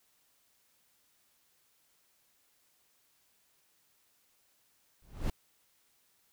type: noise with exponential growth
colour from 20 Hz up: brown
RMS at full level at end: -26 dBFS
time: 5.02-5.3 s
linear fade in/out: 2 ms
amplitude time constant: 60 ms
effects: white hiss -71 dBFS RMS until 6.32 s

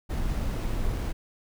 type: noise with sample-and-hold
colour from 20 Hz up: brown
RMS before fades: -28 dBFS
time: 0.09-1.13 s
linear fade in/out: 20 ms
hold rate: 11025 Hz
effects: none

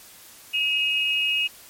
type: tone pair together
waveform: sine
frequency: 2548 / 2862 Hz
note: D#7 / F7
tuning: +41 / +42 cents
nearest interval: major second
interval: 201 cents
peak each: -23 dBFS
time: 0.53-1.48 s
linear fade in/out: 20 ms
effects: white hiss -47 dBFS RMS until 1.69 s + MP3 64 kbps

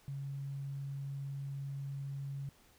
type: tone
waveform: sine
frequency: 138.59 Hz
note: C#3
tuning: in tune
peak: -38 dBFS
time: 0.08-2.49 s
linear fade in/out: 0 ms
effects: pink hiss -65 dBFS RMS until 2.78 s

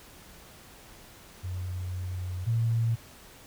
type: tone pair in turn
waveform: sine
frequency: 91.1 / 114.78 Hz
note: F#2 / A#2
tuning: -26 / -26 cents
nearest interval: major third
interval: 400 cents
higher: second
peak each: -31 / -23 dBFS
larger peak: second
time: 1.43-2.46 / 2.46-2.96 s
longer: first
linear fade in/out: 20 ms
effects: pink hiss -51 dBFS RMS until 3.46 s

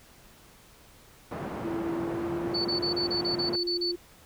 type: band-pass noise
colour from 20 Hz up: pink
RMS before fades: -36 dBFS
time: 1.31-3.56 s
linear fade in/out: 5 ms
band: 130 to 1100 Hz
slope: 12 dB/octave
type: tone with pitch glide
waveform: sine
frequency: 334.4 to 349.4 Hz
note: E4 to F4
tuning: +25 to +1 cents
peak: -30 dBFS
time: 1.64-3.96 s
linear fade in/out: 10 ms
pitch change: +76 cents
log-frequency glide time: 1.92-2.88 s
type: tone bursts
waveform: sine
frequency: 4481 Hz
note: C#8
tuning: 18 cents sharp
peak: -27 dBFS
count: 10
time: 2.54-3.919 s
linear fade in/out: 10 ms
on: 110 ms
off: 31 ms
effects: pink hiss -55 dBFS RMS until 4.25 s

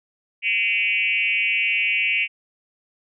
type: tone with frequency modulation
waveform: sine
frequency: 2489 Hz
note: D#7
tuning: in tune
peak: -18 dBFS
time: 0.42-2.28 s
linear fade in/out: 50 ms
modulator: 212 Hz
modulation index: 1.6
effects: none

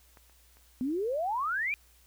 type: clicks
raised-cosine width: 0.5 ms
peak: -38 / -46 / -44 dBFS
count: 3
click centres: 0.172 / 0.297 / 0.57 s
type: exponential sweep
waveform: sine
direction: up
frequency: 242.4 to 2459 Hz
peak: -28 dBFS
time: 0.81-1.74 s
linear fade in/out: 0 ms
effects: added 60 Hz sine -61 dBFS peak until 2.06 s + white hiss -63 dBFS RMS until 2.06 s

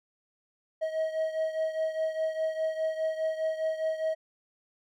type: beating tone pair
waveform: triangle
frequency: 635 / 639.9 Hz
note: D#5 / D#5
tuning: +35 / +48 cents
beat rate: 4.9 Hz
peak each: -27 / -32 dBFS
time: 0.81-4.15 s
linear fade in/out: 20 ms
effects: none

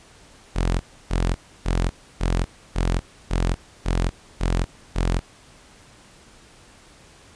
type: tone bursts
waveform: sawtooth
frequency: 43.65 Hz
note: F1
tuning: in tune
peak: -15 dBFS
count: 9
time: 0.55-5.2 s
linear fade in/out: 20 ms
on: 250 ms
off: 300 ms
effects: pink hiss -50 dBFS RMS until 7.35 s + resampled to 22050 Hz

